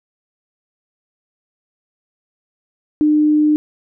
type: tone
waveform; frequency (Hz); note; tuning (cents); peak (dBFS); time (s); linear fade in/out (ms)
sine; 302.1; D4; +49; -10; 3.01-3.56; 0
effects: none